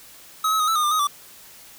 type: tone with pitch steps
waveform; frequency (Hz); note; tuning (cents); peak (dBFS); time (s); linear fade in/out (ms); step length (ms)
square; 1275 / 1288 / 1247 / 1316 / 1227 / 1195 / 1256 / 1163; D#6 / E6 / D#6 / E6 / D#6 / D6 / D#6 / D6; +42 / -41 / +3 / -3 / -25 / +30 / +16 / -17; -19; 0.44-1.072; 5; 79
effects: white hiss -46 dBFS RMS until 1.78 s